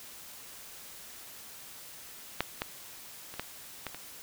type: clicks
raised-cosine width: 0.3 ms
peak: -11 / -15 / -27 / -17 / -19 / -25 dBFS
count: 6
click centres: 2.406 / 2.619 / 3.34 / 3.396 / 3.867 / 3.946 s
effects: white hiss -48 dBFS RMS until 4.22 s